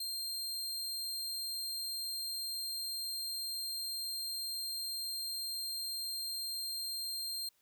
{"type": "tone", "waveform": "sawtooth", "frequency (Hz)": 4186, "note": "C8", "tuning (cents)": 0, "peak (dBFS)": -34, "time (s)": [0, 7.49], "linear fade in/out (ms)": 5, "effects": ["white hiss -73 dBFS RMS until 7.61 s"]}